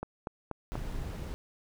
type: click train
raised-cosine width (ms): 1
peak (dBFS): -21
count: 4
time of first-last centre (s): 0.03-0.755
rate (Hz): 4.14
type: noise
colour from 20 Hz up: brown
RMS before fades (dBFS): -37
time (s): 0.72-1.34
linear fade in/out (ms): 0
effects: none